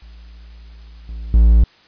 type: tone with level steps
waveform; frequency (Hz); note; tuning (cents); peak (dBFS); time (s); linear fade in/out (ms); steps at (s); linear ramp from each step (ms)
triangle; 56.2; A1; +37; -35 / -24 / -5; 0.02-1.64; 5; 1.09 / 1.34; 2
effects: white hiss -50 dBFS RMS until 1.87 s + resampled to 11025 Hz